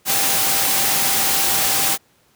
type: tone in noise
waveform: sine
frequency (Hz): 784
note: G5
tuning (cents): 0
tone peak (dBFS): -29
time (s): 0.05-1.98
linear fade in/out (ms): 50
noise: white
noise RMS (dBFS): -18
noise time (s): 0.05-1.98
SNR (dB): -14
effects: pink hiss -58 dBFS RMS until 2.35 s + high-pass 80 Hz 12 dB/octave